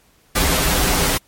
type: noise with comb filter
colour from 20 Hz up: pink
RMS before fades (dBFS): -17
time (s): 0.35-1.18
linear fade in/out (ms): 10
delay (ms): 8.8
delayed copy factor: -0.65
effects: pink hiss -56 dBFS RMS until 1.27 s + MP3 64 kbps